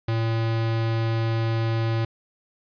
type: tone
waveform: square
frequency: 113.5 Hz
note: A#2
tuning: 46 cents flat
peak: -22 dBFS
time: 0.08-2.05 s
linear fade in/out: 5 ms
effects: resampled to 11025 Hz + 9-bit